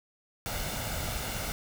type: noise with comb filter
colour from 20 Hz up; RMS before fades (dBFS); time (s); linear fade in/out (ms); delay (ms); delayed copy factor
pink; -34; 0.46-1.52; 0; 1.4; +0.5
effects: none